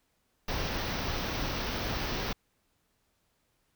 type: band-stop noise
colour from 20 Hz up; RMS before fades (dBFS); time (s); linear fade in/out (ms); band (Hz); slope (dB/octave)
pink; -33; 0.48-2.33; 5; 6000 to 15000; 96
effects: pink hiss -74 dBFS RMS until 3.75 s